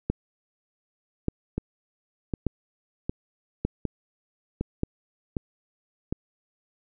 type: two click trains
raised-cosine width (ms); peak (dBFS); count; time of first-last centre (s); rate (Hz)
3; -11 / -14; 5 / 7; 0.1-4.834 / 1.58-6.125; 0.845 / 1.32
effects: none